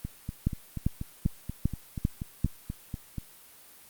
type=two click trains; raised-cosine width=5 ms; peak=-21 / -12 dBFS; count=14 / 6; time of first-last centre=0.05-3.183 / 0.47-2.446 s; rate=4.15 / 2.53 Hz; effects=white hiss -53 dBFS RMS until 3.89 s + Opus 32 kbps